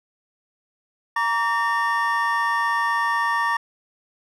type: tone cluster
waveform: triangle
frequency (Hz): 934 / 1150 / 1823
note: A#5 / D6 / A#6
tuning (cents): +3 / -37 / -39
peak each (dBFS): -22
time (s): 1.16-3.57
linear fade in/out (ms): 5
effects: none